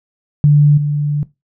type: tone with level steps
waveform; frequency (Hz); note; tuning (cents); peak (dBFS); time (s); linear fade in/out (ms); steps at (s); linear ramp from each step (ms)
sine; 146.83; D3; 0; -5 / -13; 0.44-1.23; 0; 0.77; 10
effects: noise-tail reverb RT60 0.2 s tail -18 dB re dry

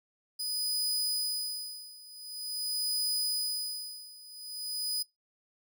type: tone with tremolo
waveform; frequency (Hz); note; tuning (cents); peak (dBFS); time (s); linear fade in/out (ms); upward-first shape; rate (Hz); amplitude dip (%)
sawtooth; 4978; D#8; 0; -25; 0.39-5.03; 10; sine; 0.46; 90
effects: noise-tail reverb RT60 0.2 s tail -24 dB re dry

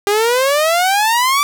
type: exponential sweep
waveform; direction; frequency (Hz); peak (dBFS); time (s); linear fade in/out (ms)
sawtooth; up; 398.9 to 1174.7; -8; 0.07-1.43; 0
effects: none

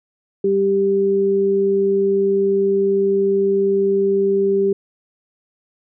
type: tone pair together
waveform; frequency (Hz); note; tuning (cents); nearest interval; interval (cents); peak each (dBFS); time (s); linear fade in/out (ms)
sine; 196 / 393.5; G3 / G4; 0 / +7; octave; 1207; -23 / -14; 0.44-4.73; 5
effects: none

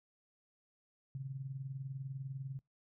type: tone with tremolo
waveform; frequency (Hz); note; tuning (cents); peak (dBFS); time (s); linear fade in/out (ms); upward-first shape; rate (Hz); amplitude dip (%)
sine; 134.7; C#3; -49; -37; 1.15-2.59; 0; sine; 20; 65
effects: noise-tail reverb RT60 0.2 s tail -25 dB re dry

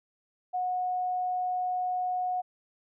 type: tone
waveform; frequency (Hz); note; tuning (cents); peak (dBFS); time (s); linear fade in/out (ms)
sine; 730; F#5; -24; -27; 0.53-2.42; 20
effects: none

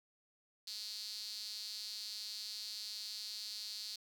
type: tone with high-pass filter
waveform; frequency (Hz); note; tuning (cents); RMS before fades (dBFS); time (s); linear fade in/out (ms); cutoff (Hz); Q
sawtooth; 210.7; G#3; +25; -45; 0.67-3.96; 5; 4400; 7.3
effects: none

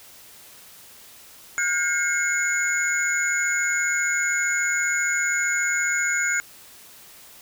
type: tone cluster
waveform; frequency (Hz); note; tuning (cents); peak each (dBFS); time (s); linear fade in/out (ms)
sine; 1437 / 1592 / 2164 / 6890; F6 / G6 / C#7 / A8; +49 / +26 / -42 / -37; -26; 1.58-6.4; 0
effects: white hiss -47 dBFS RMS until 7.41 s

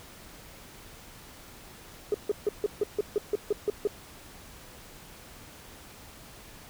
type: tone bursts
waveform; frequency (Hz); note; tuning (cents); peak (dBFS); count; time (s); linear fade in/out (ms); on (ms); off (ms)
sine; 415.3; G#4; 0; -21; 11; 2.12-3.873; 2; 23; 150
effects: tanh soft clip ceiling -18 dBFS + pink hiss -49 dBFS RMS until 6.69 s

